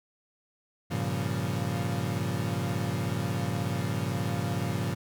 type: chord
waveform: 35% pulse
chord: G half-diminished seventh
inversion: none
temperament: equal with one note detuned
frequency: 99.94 / 116.54 / 138.59 / 174.61 Hz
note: G2 / Bb2 / Db3 / F3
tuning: +34 / 0 / 0 / 0 cents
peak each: -32 dBFS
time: 0.9-4.95 s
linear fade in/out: 20 ms
effects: none